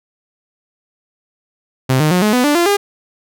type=tone with pitch steps; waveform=sawtooth; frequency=130.5 / 153.41 / 180.34 / 212 / 249.2 / 293 / 344.4 / 404.8 Hz; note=C3 / D#3 / F#3 / G#3 / B3 / D4 / F4 / G#4; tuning=-4 / -24 / -44 / +36 / +16 / -4 / -24 / -44 cents; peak=-7 dBFS; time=1.89-2.77 s; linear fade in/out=10 ms; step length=110 ms; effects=none